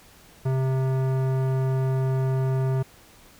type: tone with tanh clipping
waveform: sine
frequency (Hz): 131.8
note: C3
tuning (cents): +13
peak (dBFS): -23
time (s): 0.45-2.83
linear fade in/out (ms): 10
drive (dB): 17
effects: pink hiss -52 dBFS RMS until 3.39 s